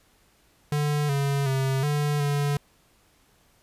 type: tone with pitch steps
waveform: square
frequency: 147.6 / 139.9 / 133.8 / 147.1 / 144 Hz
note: D3 / C#3 / C3 / D3 / D3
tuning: +9 / +16 / +39 / +3 / -34 cents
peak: -23 dBFS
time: 0.72-2.57 s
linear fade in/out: 2 ms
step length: 370 ms
effects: pink hiss -62 dBFS RMS until 3.62 s + resampled to 32000 Hz